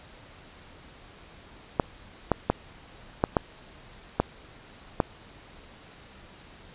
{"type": "clicks", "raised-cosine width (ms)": 1, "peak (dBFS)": -6, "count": 7, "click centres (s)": [1.798, 2.317, 2.5, 3.239, 3.368, 4.2, 5.002], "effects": ["pink hiss -50 dBFS RMS until 6.74 s", "resampled to 8000 Hz"]}